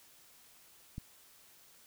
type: click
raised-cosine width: 5 ms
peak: -28 dBFS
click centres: 0.981 s
effects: white hiss -61 dBFS RMS until 1.86 s